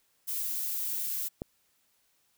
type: noise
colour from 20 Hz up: violet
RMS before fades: -33 dBFS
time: 0.27-1.29 s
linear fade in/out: 20 ms
type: click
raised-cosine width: 2 ms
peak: -21 dBFS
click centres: 1.419 s
effects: white hiss -71 dBFS RMS until 2.37 s